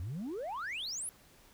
sine exponential sweep, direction up, 80 to 11420 Hz, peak -34 dBFS, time 0-1.09 s, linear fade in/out 0 ms, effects tanh soft clip ceiling -35 dBFS + pink hiss -61 dBFS RMS until 1.53 s

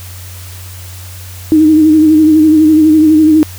sine tone with vibrato, 310.8 Hz, D#4, 2 cents flat, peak -3 dBFS, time 1.52-3.43 s, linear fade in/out 0 ms, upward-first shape sine, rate 12 Hz, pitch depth 42 cents each way, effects added 91 Hz sine -27 dBFS peak until 3.58 s + white hiss -33 dBFS RMS until 3.58 s

